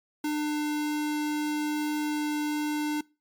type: tone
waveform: square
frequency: 299.9 Hz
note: D4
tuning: 36 cents sharp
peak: -27 dBFS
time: 0.24-3.01 s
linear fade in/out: 5 ms
effects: noise-tail reverb RT60 0.3 s tail -24 dB re dry + MP3 96 kbps